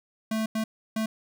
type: tone bursts at uneven times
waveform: square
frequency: 220 Hz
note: A3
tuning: in tune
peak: -26 dBFS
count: 3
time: 0.31-0.46 / 0.55-0.64 / 0.96-1.06 s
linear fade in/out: 5 ms
effects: none

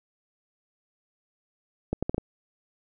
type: accelerating click train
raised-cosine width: 2 ms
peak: -13 dBFS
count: 5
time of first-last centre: 1.93-2.181 s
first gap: 96 ms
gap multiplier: 0.72
effects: none

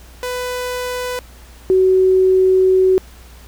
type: tone pair in turn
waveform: sawtooth / sine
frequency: 497.9 / 375.1 Hz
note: B4 / F#4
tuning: +14 / +24 cents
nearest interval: perfect fourth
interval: 490 cents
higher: first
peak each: -17 / -9 dBFS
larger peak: second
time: 0.23-1.19 / 1.7-2.98 s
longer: second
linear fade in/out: 0 ms
effects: added 60 Hz sine -39 dBFS peak until 3.47 s + pink hiss -45 dBFS RMS until 3.47 s

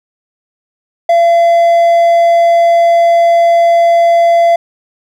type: tone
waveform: triangle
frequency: 680 Hz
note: F5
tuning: 46 cents flat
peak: -3 dBFS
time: 1.09-4.56 s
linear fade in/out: 5 ms
effects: none

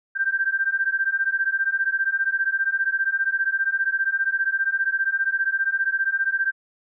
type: beating tone pair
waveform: sine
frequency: 1568 / 1583 Hz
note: G6 / G6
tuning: 0 / +17 cents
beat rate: 15 Hz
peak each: -23 dBFS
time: 0.15-6.52 s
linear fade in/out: 20 ms
effects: none

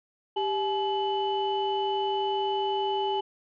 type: tone cluster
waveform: sine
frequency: 394.1 / 852 / 2985 Hz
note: G4 / G#5 / F#7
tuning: +9 / +44 / +15 cents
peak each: -28 / -27 / -35 dBFS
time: 0.36-3.21 s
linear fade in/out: 10 ms
effects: tanh soft clip ceiling -17 dBFS

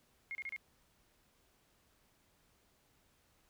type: tone bursts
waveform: sine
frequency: 2146 Hz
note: C7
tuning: 43 cents sharp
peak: -39 dBFS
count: 4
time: 0.31-0.563 s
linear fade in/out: 0 ms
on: 40 ms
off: 31 ms
effects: pink hiss -72 dBFS RMS until 3.49 s

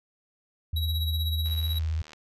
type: tone with vibrato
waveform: sine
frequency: 79.9 Hz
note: D#2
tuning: 47 cents sharp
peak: -25 dBFS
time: 0.73-2.02 s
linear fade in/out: 5 ms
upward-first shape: square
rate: 17 Hz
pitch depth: 28 cents each way
type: tone with tremolo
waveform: square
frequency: 3873 Hz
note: B7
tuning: 35 cents flat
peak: -30 dBFS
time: 0.76-1.79 s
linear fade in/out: 5 ms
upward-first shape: sine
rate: 16 Hz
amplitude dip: 65%
type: click train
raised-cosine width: 0.2 ms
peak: -30 dBFS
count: 53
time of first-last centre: 1.46-2.133 s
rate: 77.3 Hz
effects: resampled to 32000 Hz

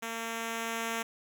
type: tone with level ramp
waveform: 5% pulse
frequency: 228.1 Hz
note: A#3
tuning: 37 cents flat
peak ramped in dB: -24 to -20 dBFS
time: 0.02-1.03 s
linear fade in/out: 10 ms
effects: none

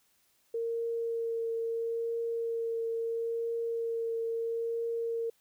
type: tone with vibrato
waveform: sine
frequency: 460 Hz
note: A#4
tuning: 23 cents flat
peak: -30 dBFS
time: 0.54-5.3 s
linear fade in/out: 5 ms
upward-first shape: triangle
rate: 0.75 Hz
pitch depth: 13 cents each way
effects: white hiss -70 dBFS RMS until 5.4 s

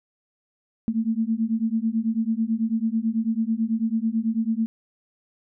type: beating tone pair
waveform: sine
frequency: 220 / 229.1 Hz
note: A3 / A#3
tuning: 0 / -30 cents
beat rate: 9.1 Hz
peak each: -24 dBFS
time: 0.88-4.66 s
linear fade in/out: 0 ms
effects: none

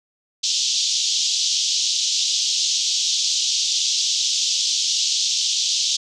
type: band-pass noise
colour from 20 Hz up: white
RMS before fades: -21 dBFS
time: 0.43-5.97 s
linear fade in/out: 10 ms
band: 3100 to 6600 Hz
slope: 48 dB/octave
effects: none

